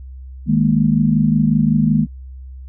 sine chord, D# suspended fourth, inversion none, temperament equal, 155.56 / 207.7 / 233.1 Hz, D#3 / G#3 / A#3, 0 / 0 / 0 cents, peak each -16 dBFS, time 0.46-2.07 s, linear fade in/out 50 ms, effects added 65 Hz sine -31 dBFS peak until 2.68 s

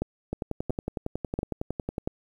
two click trains, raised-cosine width 2 ms, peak -16 / -14 dBFS, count 19 / 4, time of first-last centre 0.33-1.981 / 0.02-2.075 s, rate 10.9 / 1.46 Hz, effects 9-bit

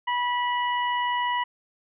harmonic tone, 977 Hz, B5, 19 cents flat, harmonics 1 / 2 / 3, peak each -24 / -30 / -34 dBFS, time 0.07-1.44 s, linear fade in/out 10 ms, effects none

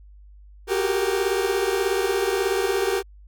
40% pulse tone cluster, 365.6 / 387.3 / 404 / 464.4 Hz, F#4 / G4 / G#4 / A#4, -21 / -21 / -48 / -7 cents, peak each -29 / -23 / -27 / -26 dBFS, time 0.67-3.03 s, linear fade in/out 50 ms, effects added 50 Hz sine -44 dBFS peak until 3.27 s

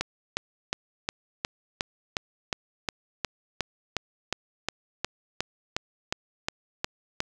click train, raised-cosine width 0.2 ms, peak -9 dBFS, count 21, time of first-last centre 0.01-7.204 s, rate 2.78 Hz, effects none

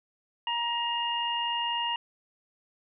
harmonic tone, 944 Hz, A#5, 22 cents sharp, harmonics 1 / 2 / 3, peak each -30 / -39 / -30 dBFS, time 0.47-1.96 s, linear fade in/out 2 ms, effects none

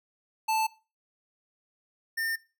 square tone pair in turn, 880 / 1810.5 Hz, A5 / A6, 0 / +49 cents, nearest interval octave, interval 1249 cents, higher second, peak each -25 / -29 dBFS, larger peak first, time 0.48-0.67 / 2.17-2.36 s, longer neither, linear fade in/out 10 ms, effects noise-tail reverb RT60 0.3 s tail -19 dB re dry

